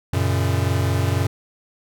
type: chord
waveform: square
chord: F# major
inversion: none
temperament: equal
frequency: 92.5 / 116.54 / 138.59 Hz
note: F#2 / A#2 / C#3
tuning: 0 / 0 / 0 cents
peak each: -21 / -24 / -26 dBFS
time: 0.13-1.27 s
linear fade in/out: 5 ms
effects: none